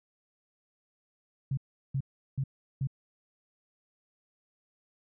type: tone bursts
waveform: sine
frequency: 135.3 Hz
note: C#3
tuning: 42 cents flat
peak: -27 dBFS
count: 4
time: 1.51-2.872 s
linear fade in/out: 5 ms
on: 63 ms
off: 370 ms
effects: none